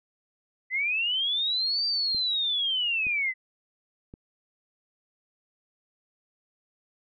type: linear two-way sweep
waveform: sine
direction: up then down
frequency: 1993 to 4699 to 1993 Hz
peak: -24 dBFS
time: 0.7-3.34 s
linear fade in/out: 50 ms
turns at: 1.86 s
type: clicks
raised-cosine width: 3 ms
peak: -30 dBFS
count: 3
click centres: 2.147 / 3.068 / 4.139 s
effects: none